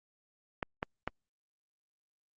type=clicks; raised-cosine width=0.5 ms; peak=-17 dBFS; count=3; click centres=0.628 / 0.829 / 1.076 s; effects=Opus 48 kbps